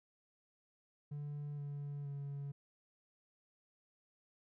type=tone with pitch steps; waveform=triangle; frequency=145.9 / 143.48 / 141.09 Hz; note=D3 / D3 / C#3; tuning=-11 / -40 / +31 cents; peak=-38 dBFS; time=1.11-2.52 s; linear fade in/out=10 ms; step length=470 ms; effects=tanh soft clip ceiling -34 dBFS